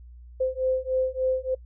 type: beating tone pair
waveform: sine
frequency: 516 / 519.4 Hz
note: C5 / C5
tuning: -24 / -13 cents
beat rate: 3.4 Hz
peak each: -26 dBFS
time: 0.4-1.55 s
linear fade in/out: 10 ms
effects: noise-tail reverb RT60 0.1 s tail -24 dB re dry + added 60 Hz sine -43 dBFS peak until 1.65 s